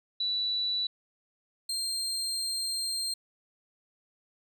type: tone pair in turn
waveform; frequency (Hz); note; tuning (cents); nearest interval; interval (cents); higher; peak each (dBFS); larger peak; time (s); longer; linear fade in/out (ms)
sine / 30% pulse; 3951 / 4186; B7 / C8; 0 / 0; minor second; 100; second; -27; neither; 0.2-0.87 / 1.69-3.14; second; 5
effects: none